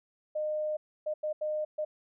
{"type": "tone bursts at uneven times", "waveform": "sine", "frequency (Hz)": 611, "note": "D#5", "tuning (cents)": -32, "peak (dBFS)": -29, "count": 5, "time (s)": [[0.35, 0.77], [1.06, 1.14], [1.23, 1.33], [1.41, 1.65], [1.78, 1.85]], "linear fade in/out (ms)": 10, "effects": []}